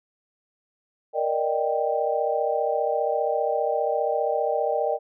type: chord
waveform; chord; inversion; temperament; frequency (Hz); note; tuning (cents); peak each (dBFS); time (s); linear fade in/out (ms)
sine; Eb major seventh; second; equal; 466.2 / 587.3 / 622.3 / 784; Bb4 / D5 / Eb5 / G5; 0 / 0 / 0 / 0; -27; 1.13-4.99; 50
effects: none